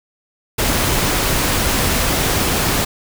pink noise, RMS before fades -17 dBFS, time 0.58-2.85 s, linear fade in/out 10 ms, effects none

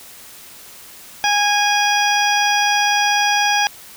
harmonic tone, 823 Hz, G#5, 16 cents flat, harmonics 1 / 2 / 3 / 4 / 6 / 7, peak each -17 / -20 / -22 / -23 / -25 / -25 dBFS, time 1.24-3.67 s, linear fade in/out 0 ms, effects white hiss -40 dBFS RMS until 3.96 s

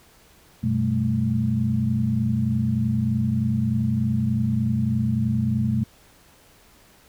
sine tone cluster, 94 / 124.4 / 193.6 / 216.9 Hz, F#2 / B2 / G3 / A3, +28 / +13 / -21 / -25 cents, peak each -28 / -23 / -31 / -23 dBFS, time 0.63-5.84 s, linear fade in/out 10 ms, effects pink hiss -54 dBFS RMS until 7.08 s

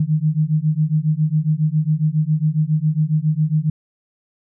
sine beating tone pair, 151 / 158.3 Hz, D3 / D#3, +48 / +30 cents, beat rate 7.3 Hz, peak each -18 dBFS, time 0-3.7 s, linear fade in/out 5 ms, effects none

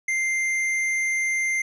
sine tone with hard clipping, 2093 Hz, C7, in tune, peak -23 dBFS, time 0.08-1.62 s, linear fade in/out 5 ms, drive 8 dB, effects none

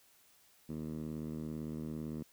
10% pulse tone with band-pass filter, 77.78 Hz, D#2, in tune, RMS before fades -41 dBFS, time 0.69-2.23 s, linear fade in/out 5 ms, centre 210 Hz, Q 1.6, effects white hiss -66 dBFS RMS until 2.32 s

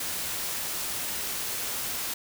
white noise, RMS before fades -32 dBFS, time 0-2.14 s, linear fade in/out 5 ms, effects none

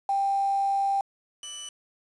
sine / 20% pulse tone pair in turn, 790 / 2983 Hz, G5 / F#7, +13 / +13 cents, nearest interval octave + major seventh, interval 2300 cents, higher second, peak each -22 / -31 dBFS, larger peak first, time 0.09-1.01 / 1.43-1.69 s, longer first, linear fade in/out 2 ms, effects resampled to 22050 Hz + 8-bit

